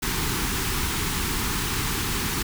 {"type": "band-stop noise", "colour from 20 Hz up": "pink", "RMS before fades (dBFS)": -26, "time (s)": [0.02, 2.43], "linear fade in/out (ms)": 10, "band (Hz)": [430, 840], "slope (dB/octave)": 48, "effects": []}